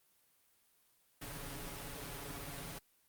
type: noise with comb filter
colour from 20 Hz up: pink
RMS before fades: -45 dBFS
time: 1.21-2.79 s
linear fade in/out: 10 ms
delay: 7.1 ms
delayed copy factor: +0.75
effects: white hiss -72 dBFS RMS until 3.08 s + Opus 32 kbps